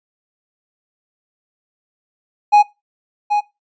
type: tone with echo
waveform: triangle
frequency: 830.6 Hz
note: G#5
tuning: in tune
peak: -4 dBFS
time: 2.52-2.63 s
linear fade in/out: 20 ms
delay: 780 ms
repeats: 1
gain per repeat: -7 dB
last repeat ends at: 3.41 s
effects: noise-tail reverb RT60 0.2 s tail -17 dB re dry + resampled to 16000 Hz